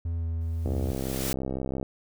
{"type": "tone with pitch glide", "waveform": "triangle", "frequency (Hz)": [83.6, 82.16], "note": ["E2", "E2"], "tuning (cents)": [25, -5], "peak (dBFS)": -25, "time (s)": [0.05, 0.91], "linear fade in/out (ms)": 5, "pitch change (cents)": -30, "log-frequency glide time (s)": [0.16, 0.26]}
{"type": "noise with exponential growth", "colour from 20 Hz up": "white", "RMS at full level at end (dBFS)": -30, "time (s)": [0.41, 1.33], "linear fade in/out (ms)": 2, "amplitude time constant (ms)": 200}
{"type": "click train", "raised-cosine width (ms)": 2, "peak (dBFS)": -18, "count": 78, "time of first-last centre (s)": [0.66, 1.828], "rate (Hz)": 65.9}
{"effects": []}